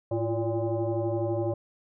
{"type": "tone with frequency modulation", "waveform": "sine", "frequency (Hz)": 120.5, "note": "B2", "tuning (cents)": -42, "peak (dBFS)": -25, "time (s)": [0.11, 1.54], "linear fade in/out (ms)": 5, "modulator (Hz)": 229, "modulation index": 2.4, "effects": []}